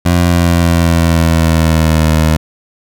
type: tone with pitch glide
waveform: 20% pulse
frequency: 87.31 to 78.69 Hz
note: F2 to D#2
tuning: 0 to +20 cents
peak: -3 dBFS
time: 0.05-2.37 s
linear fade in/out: 10 ms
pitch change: -180 cents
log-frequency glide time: 0.18-2.08 s
effects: none